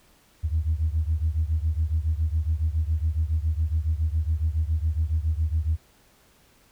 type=beating tone pair; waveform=sine; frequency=76.4 / 83.6 Hz; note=D#2 / E2; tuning=-31 / +25 cents; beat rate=7.2 Hz; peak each=-23 / -25 dBFS; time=0.43-5.77 s; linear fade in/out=20 ms; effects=tanh soft clip ceiling -15 dBFS + pink hiss -59 dBFS RMS until 6.71 s